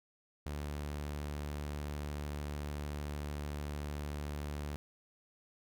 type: tone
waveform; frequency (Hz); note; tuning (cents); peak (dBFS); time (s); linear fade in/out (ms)
sawtooth; 73.42; D2; 0; -34; 0.46-4.76; 0
effects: none